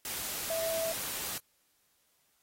sine tone in noise, 654 Hz, E5, 14 cents flat, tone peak -31 dBFS, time 0.5-0.92 s, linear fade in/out 2 ms, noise white, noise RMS -37 dBFS, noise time 0.05-1.38 s, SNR +3 dB, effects white hiss -72 dBFS RMS until 2.42 s + AAC 48 kbps

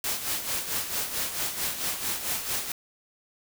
white noise with tremolo, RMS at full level -28 dBFS, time 0.04-2.72 s, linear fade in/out 2 ms, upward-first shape sine, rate 4.5 Hz, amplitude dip 60%, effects none

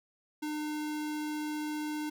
square tone, 302.5 Hz, D#4, 49 cents flat, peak -34 dBFS, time 0.42-2.1 s, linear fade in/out 10 ms, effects none

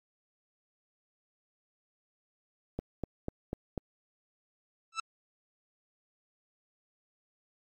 click train, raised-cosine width 2 ms, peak -20 dBFS, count 5, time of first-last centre 2.79-3.778 s, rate 4.05 Hz
sawtooth tone with exponential growth, 1321 Hz, E6, 3 cents sharp, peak -24 dBFS, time 4.92-5 s, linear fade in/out 5 ms, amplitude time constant 16 ms
effects MP3 32 kbps

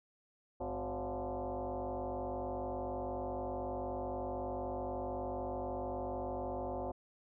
sine tone with frequency modulation, 101.3 Hz, G#2, 43 cents flat, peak -36 dBFS, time 0.6-6.92 s, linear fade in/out 10 ms, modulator 156 Hz, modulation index 4.9, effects none

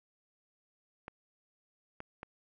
clicks, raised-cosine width 0.5 ms, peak -27 dBFS, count 3, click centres 1.081 / 2.004 / 2.231 s, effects none

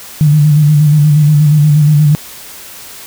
sine tone with vibrato, 149.5 Hz, D3, 31 cents sharp, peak -4 dBFS, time 0.21-2.15 s, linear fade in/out 0 ms, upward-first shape square, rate 8.4 Hz, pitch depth 40 cents each way, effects white hiss -31 dBFS RMS until 3.06 s

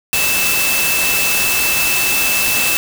sine tone in noise, 2637 Hz, E7, in tune, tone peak -17 dBFS, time 0.13-2.77 s, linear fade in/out 0 ms, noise white, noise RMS -17 dBFS, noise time 0.13-2.77 s, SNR -3 dB, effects none

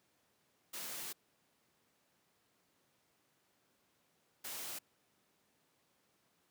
white noise bursts at uneven times, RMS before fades -44 dBFS, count 2, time 0.73-1.13 / 4.44-4.79 s, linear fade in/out 10 ms, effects pink hiss -75 dBFS RMS until 6.5 s + high-pass 150 Hz 12 dB/octave

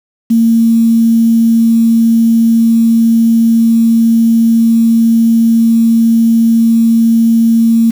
sine tone with quantisation, 228.5 Hz, A#3, 34 cents flat, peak -5 dBFS, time 0.3-7.91 s, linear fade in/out 10 ms, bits 5, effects none

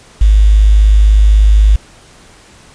sine tone with quantisation, 51.91 Hz, G#1, in tune, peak -3 dBFS, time 0.21-1.76 s, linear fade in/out 5 ms, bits 5, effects pink hiss -41 dBFS RMS until 2.74 s + resampled to 22050 Hz

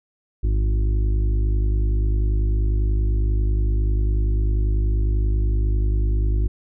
harmonic tone with a mistuned harmonic, 51.91 Hz, G#1, in tune, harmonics 1 / 2 / 4 / 5 / 6 / 7, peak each -17 / -26 / -41 / -41 / -37 / -38 dBFS, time 0.43-6.48 s, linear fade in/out 10 ms, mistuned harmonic 1, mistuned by +55 cents, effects none

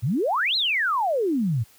sine exponential two-way sweep, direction up then down, 102.6 to 4267 to 102.6 Hz, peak -20 dBFS, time 0.02-1.64 s, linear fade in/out 20 ms, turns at 0.56 s, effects white hiss -55 dBFS RMS until 1.78 s + high-pass 60 Hz 12 dB/octave

